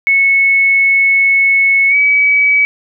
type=tone with pitch glide; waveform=sine; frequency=2201 to 2279 Hz; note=C#7 to C#7; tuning=-13 to +47 cents; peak=-7 dBFS; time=0.07-2.65 s; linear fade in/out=0 ms; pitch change=+60 cents; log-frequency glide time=1.89-1.96 s; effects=none